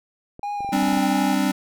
clicks, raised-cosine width 2 ms, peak -25 dBFS, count 9, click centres 0.394 / 0.606 / 0.647 / 0.691 / 0.765 / 0.828 / 0.882 / 0.93 / 0.972 s
triangle tone with vibrato, 810 Hz, G#5, 43 cents flat, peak -23 dBFS, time 0.43-1.34 s, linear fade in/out 2 ms, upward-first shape sine, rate 2.8 Hz, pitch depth 28 cents each way
square chord, G suspended fourth, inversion none, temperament equal, 196 / 261.6 / 293.7 Hz, G3 / C4 / D4, 0 / 0 / 0 cents, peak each -24 dBFS, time 0.72-1.52 s, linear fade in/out 10 ms
effects none

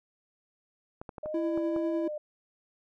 clicks, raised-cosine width 1 ms, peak -26 dBFS, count 6, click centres 1.015 / 1.092 / 1.182 / 1.259 / 1.576 / 1.763 s
sine tone with vibrato, 610 Hz, D#5, 34 cents flat, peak -33 dBFS, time 1.23-2.18 s, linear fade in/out 5 ms, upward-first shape triangle, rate 1.9 Hz, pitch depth 27 cents each way
triangle tone with tremolo, 332.3 Hz, E4, 14 cents sharp, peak -25 dBFS, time 1.34-2.08 s, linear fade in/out 5 ms, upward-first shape sine, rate 10 Hz, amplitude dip 25%
effects none

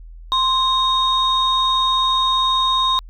sine tone pair together, 1046.5 / 3729 Hz, C6 / A#7, 0 / 0 cents, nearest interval octave + minor seventh, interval 2200 cents, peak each -16 / -17 dBFS, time 0.32-2.99 s, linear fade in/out 0 ms, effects tanh soft clip ceiling -8 dBFS + added 41 Hz sine -35 dBFS peak until 3.09 s

